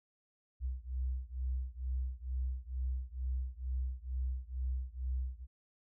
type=beating tone pair; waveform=sine; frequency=62.8 / 65 Hz; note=B1 / C2; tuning=+30 / -11 cents; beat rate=2.2 Hz; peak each=-37 / -38 dBFS; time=0.6-5.47 s; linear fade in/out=50 ms; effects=none